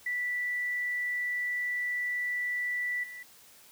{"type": "tone with level steps", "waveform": "sine", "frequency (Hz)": 1967, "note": "B6", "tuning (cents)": -7, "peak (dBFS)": [-29, -41], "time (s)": [0.06, 3.23], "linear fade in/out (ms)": 5, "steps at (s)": 3.03, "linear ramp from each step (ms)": 10, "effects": ["white hiss -56 dBFS RMS until 3.71 s"]}